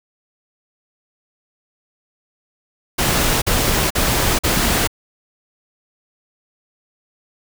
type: noise bursts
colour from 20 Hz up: pink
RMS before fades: -17 dBFS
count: 4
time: 2.98-4.875 s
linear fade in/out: 10 ms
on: 440 ms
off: 45 ms
effects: none